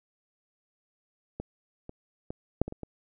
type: clicks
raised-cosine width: 2 ms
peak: -21 / -27 / -22 / -9 / -22 / -25 / -24 dBFS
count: 7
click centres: 1.4 / 1.894 / 2.305 / 2.616 / 2.68 / 2.724 / 2.833 s
effects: none